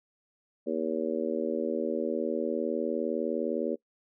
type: harmonic tone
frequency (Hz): 79.8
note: D#2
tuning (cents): +44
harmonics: 3 / 4 / 5 / 6 / 7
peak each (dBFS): -34 / -34 / -34 / -34 / -34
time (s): 0.66-3.76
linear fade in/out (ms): 20
effects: noise-tail reverb RT60 0.1 s tail -21 dB re dry